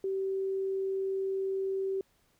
sine tone, 385.6 Hz, G4, 28 cents flat, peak -29 dBFS, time 0.04-2.01 s, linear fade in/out 2 ms, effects pink hiss -70 dBFS RMS until 2.39 s

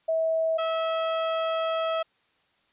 sine / 30% pulse tone pair in turn, 647 / 649.6 Hz, E5 / E5, -32 / -26 cents, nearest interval unison, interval 6 cents, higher second, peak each -22 dBFS, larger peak neither, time 0.08-0.58 / 0.58-2.03 s, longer second, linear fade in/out 10 ms, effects white hiss -67 dBFS RMS until 2.72 s + resampled to 8000 Hz

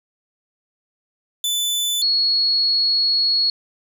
sawtooth / sine tone pair in turn, 3500 / 4341 Hz, A7 / C#8, -10 / -37 cents, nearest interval major third, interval 373 cents, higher second, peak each -16 / -15 dBFS, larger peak second, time 1.44-2.02 / 2.02-3.5 s, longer second, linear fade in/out 2 ms, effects none

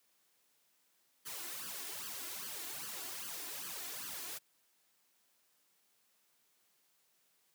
white noise with flanger, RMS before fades -44 dBFS, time 1.25-4.39 s, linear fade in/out 20 ms, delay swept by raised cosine 0.64 to 2.94 ms, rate 2.5 Hz, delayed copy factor +0.9, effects white hiss -74 dBFS RMS until 7.54 s + high-pass 150 Hz 12 dB/octave

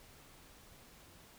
silence, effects pink hiss -59 dBFS RMS until 1.38 s

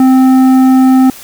triangle tone with tanh clipping, 260.6 Hz, C4, 7 cents flat, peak -5 dBFS, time 0-1.1 s, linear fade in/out 2 ms, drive 14 dB, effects white hiss -32 dBFS RMS until 1.23 s

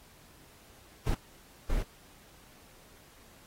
brown noise bursts at uneven times, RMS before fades -28 dBFS, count 2, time 1.06-1.15 / 1.69-1.83 s, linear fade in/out 10 ms, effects pink hiss -58 dBFS RMS until 3.46 s + AAC 48 kbps

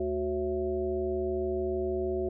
harmonic tone with a mistuned harmonic, 73.9 Hz, D2, 11 cents sharp, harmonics 1 / 3 / 5 / 7 / 9, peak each -37 / -40 / -29 / -41 / -37 dBFS, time 0-2.29 s, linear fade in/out 5 ms, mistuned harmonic 7, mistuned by +82 cents, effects none

